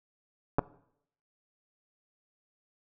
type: clicks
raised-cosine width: 1 ms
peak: -11 dBFS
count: 2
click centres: 0.585 / 0.592 s
effects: noise-tail reverb RT60 0.7 s tail -20 dB re dry